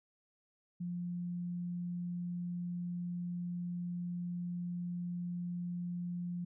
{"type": "tone", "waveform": "sine", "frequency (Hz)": 175.6, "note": "F3", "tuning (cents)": 10, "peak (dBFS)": -36, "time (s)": [0.8, 6.45], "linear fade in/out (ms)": 10, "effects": []}